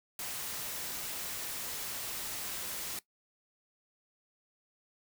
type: noise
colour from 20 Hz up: white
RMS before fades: -39 dBFS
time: 0.19-2.99 s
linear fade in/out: 2 ms
effects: noise-tail reverb RT60 0.1 s tail -18 dB re dry

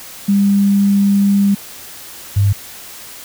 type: tone pair in turn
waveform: sine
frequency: 200 / 100.49 Hz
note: G3 / G2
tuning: +35 / +43 cents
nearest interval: octave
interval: 1192 cents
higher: first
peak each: -9 dBFS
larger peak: neither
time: 0.28-1.55 / 2.36-2.53 s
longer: first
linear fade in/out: 10 ms
effects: white hiss -34 dBFS RMS until 3.24 s

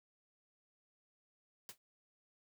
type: noise with exponential decay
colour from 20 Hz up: white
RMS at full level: -44 dBFS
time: 1.69-1.78 s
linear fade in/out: 1 ms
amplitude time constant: 18 ms
effects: none

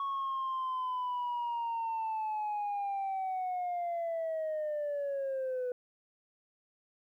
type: linear sweep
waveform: sine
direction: down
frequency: 1108.7 to 493 Hz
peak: -30 dBFS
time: 0-5.72 s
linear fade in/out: 2 ms
effects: tanh soft clip ceiling -30 dBFS + 12-bit

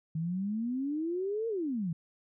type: exponential two-way sweep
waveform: sine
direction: up then down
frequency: 155.56 to 466.2 to 155.56 Hz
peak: -30 dBFS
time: 0.15-1.93 s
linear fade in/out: 5 ms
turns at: 1.48 s
effects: none

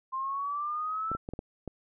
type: exponential sweep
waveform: sine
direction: up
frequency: 1046.5 to 1342 Hz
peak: -30 dBFS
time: 0.12-1.17 s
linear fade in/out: 20 ms
type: clicks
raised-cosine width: 2 ms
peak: -23 dBFS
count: 6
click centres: 1.116 / 1.15 / 1.289 / 1.336 / 1.391 / 1.677 s
effects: none

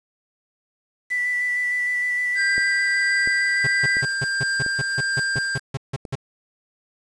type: tone with vibrato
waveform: sine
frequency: 1975.5 Hz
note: B6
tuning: in tune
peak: -20 dBFS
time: 1.1-4.02 s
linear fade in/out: 20 ms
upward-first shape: square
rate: 6.5 Hz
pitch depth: 9 cents each way
type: tone with tremolo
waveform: square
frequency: 1591 Hz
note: G6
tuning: 25 cents sharp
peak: -21 dBFS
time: 2.35-5.6 s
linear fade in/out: 50 ms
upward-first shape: triangle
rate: 1.5 Hz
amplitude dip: 25%
type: click train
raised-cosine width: 2 ms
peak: -20 dBFS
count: 6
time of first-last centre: 2.58-6.052 s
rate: 1.44 Hz
type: tone bursts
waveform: 45% pulse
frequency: 134.7 Hz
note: C#3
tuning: 49 cents flat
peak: -23 dBFS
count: 14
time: 3.64-6.154 s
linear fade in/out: 5 ms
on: 31 ms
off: 160 ms
effects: resampled to 22050 Hz + 7-bit

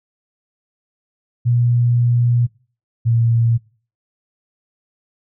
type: tone pair in turn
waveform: sine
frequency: 120.4 / 116.16 Hz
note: B2 / A#2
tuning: -44 / -6 cents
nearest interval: minor second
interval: 62 cents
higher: first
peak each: -12 dBFS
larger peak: neither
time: 1.45-2.47 / 3.05-3.58 s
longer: first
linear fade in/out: 20 ms
effects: noise-tail reverb RT60 0.4 s tail -22 dB re dry

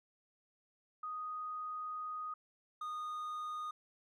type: tone pair in turn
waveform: sine / triangle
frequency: 1244.5 / 1231.6 Hz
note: D#6 / D#6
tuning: 0 / -18 cents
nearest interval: unison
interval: 18 cents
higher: first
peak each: -39 / -37 dBFS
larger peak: second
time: 1.03-2.34 / 2.81-3.71 s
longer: first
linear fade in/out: 5 ms
effects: none

